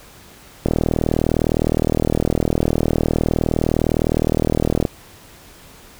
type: click train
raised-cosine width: 2 ms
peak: -3 dBFS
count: 167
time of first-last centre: 0.66-4.852 s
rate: 39.6 Hz
effects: pink hiss -44 dBFS RMS until 5.99 s